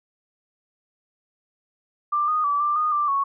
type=tone with pitch steps; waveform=sine; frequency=1184 / 1236 / 1153 / 1182 / 1230 / 1179 / 1108 Hz; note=D6 / D#6 / D6 / D6 / D#6 / D6 / C#6; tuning=+14 / -12 / -32 / +11 / -20 / +6 / -1 cents; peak=-19 dBFS; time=2.12-3.24 s; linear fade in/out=10 ms; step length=160 ms; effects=none